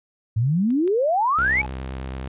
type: exponential sweep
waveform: sine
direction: up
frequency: 103.83 to 2349 Hz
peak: -17 dBFS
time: 0.36-1.62 s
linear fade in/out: 10 ms
type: clicks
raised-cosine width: 0.2 ms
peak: -29 / -24 dBFS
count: 2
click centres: 0.705 / 0.877 s
type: tone with exponential growth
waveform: triangle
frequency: 850 Hz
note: G#5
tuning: 40 cents sharp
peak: -26 dBFS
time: 1.37-1.66 s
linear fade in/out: 2 ms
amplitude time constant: 62 ms
type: tone with vibrato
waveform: sawtooth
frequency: 65.41 Hz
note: C2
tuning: in tune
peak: -25 dBFS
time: 1.38-2.28 s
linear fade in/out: 5 ms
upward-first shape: triangle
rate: 9.5 Hz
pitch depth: 50 cents each way
effects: resampled to 8000 Hz